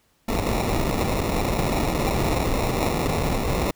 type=noise with sample-and-hold; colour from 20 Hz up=pink; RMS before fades=-23 dBFS; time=0.28-3.71 s; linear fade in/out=5 ms; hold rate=1575 Hz; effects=pink hiss -64 dBFS RMS until 3.75 s